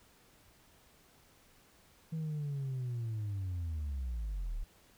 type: linear sweep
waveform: sine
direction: down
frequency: 162.6 to 33 Hz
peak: -32 dBFS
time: 2.12-4.64 s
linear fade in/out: 10 ms
effects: tanh soft clip ceiling -33 dBFS + pink hiss -64 dBFS RMS until 4.97 s